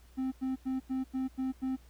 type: tone bursts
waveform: triangle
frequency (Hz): 261.6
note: C4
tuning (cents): 0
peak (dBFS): -28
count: 7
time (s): 0.17-1.766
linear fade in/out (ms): 20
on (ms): 150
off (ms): 91
effects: added 60 Hz sine -55 dBFS peak until 1.89 s + pink hiss -64 dBFS RMS until 1.89 s